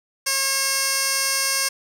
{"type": "tone with band-pass filter", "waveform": "15% pulse", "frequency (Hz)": 542, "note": "C#5", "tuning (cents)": -39, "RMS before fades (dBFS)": -22, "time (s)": [0.26, 1.69], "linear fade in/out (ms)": 10, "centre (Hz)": 7300, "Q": 1.1, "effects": []}